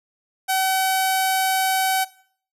sawtooth tone with low-pass filter, 760 Hz, F#5, 46 cents sharp, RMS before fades -21 dBFS, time 0.48-2.05 s, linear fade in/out 20 ms, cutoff 12000 Hz, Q 3, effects noise-tail reverb RT60 0.5 s tail -18 dB re dry

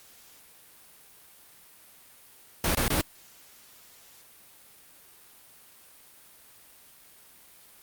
pink noise bursts, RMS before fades -25 dBFS, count 3, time 2.64-3.012 s, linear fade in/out 2 ms, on 110 ms, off 21 ms, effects white hiss -54 dBFS RMS until 7.82 s + Opus 48 kbps

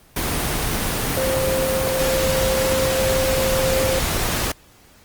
sine tone in noise, 526 Hz, C5, 9 cents sharp, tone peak -19 dBFS, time 1.17-3.99 s, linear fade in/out 5 ms, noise pink, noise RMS -22 dBFS, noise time 0.16-4.52 s, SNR 0 dB, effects pink hiss -51 dBFS RMS until 5.04 s + Opus 24 kbps

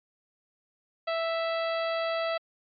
harmonic tone, 659.3 Hz, E5, in tune, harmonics 1 / 2 / 3 / 4 / 5 / 6 / 7, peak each -28 / -34 / -38 / -40 / -42 / -44 / -45 dBFS, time 1.07-2.38 s, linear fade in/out 10 ms, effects MP3 64 kbps

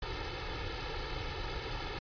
pink noise with comb filter, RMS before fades -38 dBFS, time 0.02-1.99 s, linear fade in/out 5 ms, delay 2.3 ms, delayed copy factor +0.85, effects resampled to 11025 Hz

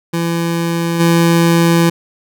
25% pulse tone with level steps, 168.3 Hz, E3, 36 cents sharp, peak -11 / -5 dBFS, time 0.13-1.9 s, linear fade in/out 10 ms, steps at 0.99 s, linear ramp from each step 20 ms, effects none

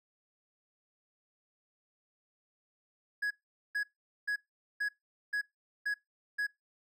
triangle tone bursts, 1671 Hz, G#6, 10 cents sharp, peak -28 dBFS, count 7, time 3.22-6.469 s, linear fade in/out 10 ms, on 87 ms, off 440 ms, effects noise-tail reverb RT60 0.2 s tail -24 dB re dry

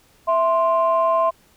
sine tone pair together, 659.3 / 1047.5 Hz, E5 / C6, 0 / +2 cents, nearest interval minor sixth, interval 802 cents, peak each -17 dBFS, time 0.27-1.31 s, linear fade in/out 20 ms, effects tanh soft clip ceiling -9 dBFS + pink hiss -56 dBFS RMS until 1.56 s

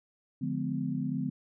sine chord, D diminished seventh, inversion none, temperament just, 146.83 / 176.2 / 211.4 / 253.7 Hz, D3 / F3 / Ab3 / Cb4, 0 / +16 / +31 / +47 cents, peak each -35 / -36 / -37 / -33 dBFS, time 0.41-1.3 s, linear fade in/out 10 ms, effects none

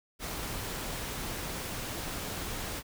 pink noise, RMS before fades -37 dBFS, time 0.19-2.83 s, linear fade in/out 50 ms, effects none

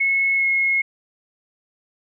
sine tone with pitch glide, 2187 to 2166 Hz, C#7 to C#7, -24 to -41 cents, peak -16 dBFS, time 0-0.82 s, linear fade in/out 10 ms, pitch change -17 cents, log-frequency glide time 0.35-0.46 s, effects none

